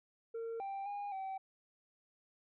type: tone with pitch steps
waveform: sine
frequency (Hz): 457.4 / 786 / 814 / 769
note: A#4 / G5 / G#5 / G5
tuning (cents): -33 / +4 / -35 / -33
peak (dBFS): -36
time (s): 0.34-1.38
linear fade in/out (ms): 10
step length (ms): 260
effects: tanh soft clip ceiling -38 dBFS